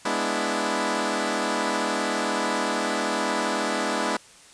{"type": "chord", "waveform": "10% pulse", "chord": "E dominant seventh", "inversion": "first", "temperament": "equal", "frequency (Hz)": [207.7, 246.9, 293.7, 329.6], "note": ["G#3", "B3", "D4", "E4"], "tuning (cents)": [0, 0, 0, 0], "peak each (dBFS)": -21, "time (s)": [0.05, 4.17], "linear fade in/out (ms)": 5, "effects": ["white hiss -50 dBFS RMS until 4.53 s", "resampled to 22050 Hz"]}